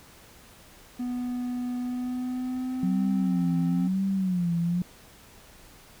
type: tone with pitch glide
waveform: triangle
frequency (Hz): 246.9 to 261.6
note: B3 to C4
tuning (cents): 0 to 0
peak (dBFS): -26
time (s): 0.99-3.88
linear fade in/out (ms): 10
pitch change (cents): +100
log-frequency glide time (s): 1.78-3.27
type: tone with vibrato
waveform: sine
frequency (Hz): 181.5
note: F#3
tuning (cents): -33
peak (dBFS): -23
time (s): 2.83-4.82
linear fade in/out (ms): 2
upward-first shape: sine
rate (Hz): 1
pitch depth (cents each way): 120
effects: pink hiss -52 dBFS RMS until 6 s

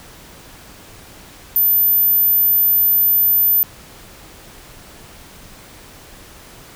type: tone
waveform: sine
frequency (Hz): 13920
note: A9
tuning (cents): -20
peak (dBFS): -11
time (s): 1.56-3.63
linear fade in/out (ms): 0
effects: pink hiss -41 dBFS RMS until 6.75 s

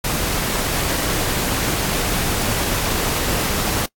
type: noise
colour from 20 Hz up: pink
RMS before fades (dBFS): -21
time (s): 0.04-3.86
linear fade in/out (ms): 5
effects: noise-tail reverb RT60 0.1 s tail -25 dB re dry + AAC 64 kbps

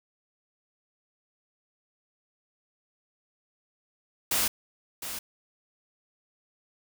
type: noise with echo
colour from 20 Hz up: white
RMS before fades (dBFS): -26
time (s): 4.31-4.48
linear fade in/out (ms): 5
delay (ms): 710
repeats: 1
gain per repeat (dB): -10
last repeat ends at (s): 5.19
effects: none

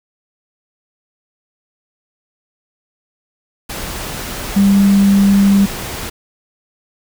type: tone in noise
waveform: sine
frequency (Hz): 198.3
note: G3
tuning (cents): +20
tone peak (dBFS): -7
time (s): 4.56-5.66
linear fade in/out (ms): 10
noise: pink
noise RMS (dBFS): -25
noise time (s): 3.69-6.1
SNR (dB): +15
effects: none

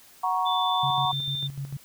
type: chord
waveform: sine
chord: F# major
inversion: none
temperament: equal with one note detuned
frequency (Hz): 740 / 943.7 / 1108.7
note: F#5 / A#5 / C#6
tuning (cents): 0 / +21 / 0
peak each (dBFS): -27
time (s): 0.23-1.12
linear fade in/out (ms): 10
type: tone with pitch glide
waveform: sine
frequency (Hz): 3520 to 3586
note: A7 to A7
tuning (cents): 0 to +32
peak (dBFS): -28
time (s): 0.45-1.48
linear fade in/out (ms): 20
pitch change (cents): +32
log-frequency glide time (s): 0.71-1.23
type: tone with tremolo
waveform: sine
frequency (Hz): 138.59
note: C#3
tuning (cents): 0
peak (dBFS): -29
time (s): 0.83-1.77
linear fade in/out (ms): 5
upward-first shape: square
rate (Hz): 6.7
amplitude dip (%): 65
effects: white hiss -53 dBFS RMS until 1.84 s

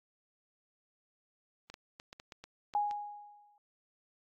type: clicks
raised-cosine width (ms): 0.2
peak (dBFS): -30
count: 9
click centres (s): 1.7 / 1.741 / 1.999 / 2.129 / 2.199 / 2.322 / 2.44 / 2.738 / 2.911
type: tone with exponential decay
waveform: sine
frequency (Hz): 827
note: G#5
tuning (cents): -8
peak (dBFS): -26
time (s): 2.75-3.58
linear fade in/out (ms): 1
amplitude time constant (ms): 180
effects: AAC 64 kbps

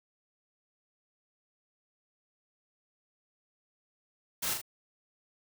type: noise with echo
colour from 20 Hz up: white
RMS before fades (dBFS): -33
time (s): 4.42-4.54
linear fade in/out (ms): 10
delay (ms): 38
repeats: 2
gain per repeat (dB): -4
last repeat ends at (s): 4.616
effects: none

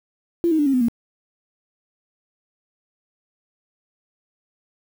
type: tone with pitch steps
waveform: sine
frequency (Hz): 340.8 / 316.1 / 293.3 / 272.1 / 252.4 / 234.1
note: F4 / D#4 / D4 / C#4 / B3 / A#3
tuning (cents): -42 / +27 / -2 / -32 / +38 / +8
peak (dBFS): -15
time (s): 0.44-0.884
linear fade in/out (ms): 0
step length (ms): 74
effects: 7-bit

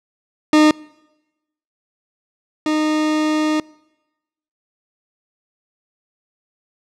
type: tone pair in turn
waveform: 40% pulse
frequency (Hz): 305.9 / 307.6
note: D#4 / D#4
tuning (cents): -29 / -20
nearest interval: unison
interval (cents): 9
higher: second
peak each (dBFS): -8 / -15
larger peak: first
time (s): 0.53-0.71 / 2.66-3.6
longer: second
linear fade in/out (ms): 2
effects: noise-tail reverb RT60 1.0 s tail -24 dB re dry + low-pass 6000 Hz 12 dB/octave

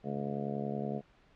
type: harmonic tone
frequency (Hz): 70.7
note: C#2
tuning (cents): +35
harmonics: 2 / 3 / 4 / 5 / 6 / 7 / 8 / 9 / 10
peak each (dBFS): -40 / -37 / -46 / -47 / -41 / -44 / -49 / -44 / -44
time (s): 0.03-1.02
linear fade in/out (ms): 50
effects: pink hiss -64 dBFS RMS until 1.35 s + low-pass 3000 Hz 12 dB/octave

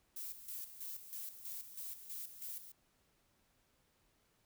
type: noise with tremolo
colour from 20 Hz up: violet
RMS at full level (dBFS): -45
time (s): 0.16-2.72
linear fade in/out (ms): 5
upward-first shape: square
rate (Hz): 3.1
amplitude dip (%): 65
effects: pink hiss -75 dBFS RMS until 4.45 s

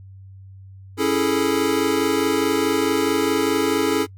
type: chord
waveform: square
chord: A major seventh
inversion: first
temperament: equal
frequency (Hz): 277.2 / 329.6 / 415.3 / 440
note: C#4 / E4 / G#4 / A4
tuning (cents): 0 / 0 / 0 / 0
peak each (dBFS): -24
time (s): 0.97-4.07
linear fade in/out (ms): 50
effects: noise-tail reverb RT60 0.1 s tail -23 dB re dry + added 96 Hz sine -39 dBFS peak until 4.17 s

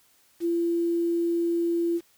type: tone with quantisation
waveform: sine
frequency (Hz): 340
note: F4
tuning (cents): -46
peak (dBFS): -22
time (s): 0.4-2.01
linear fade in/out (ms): 50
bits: 8
effects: white hiss -62 dBFS RMS until 2.17 s

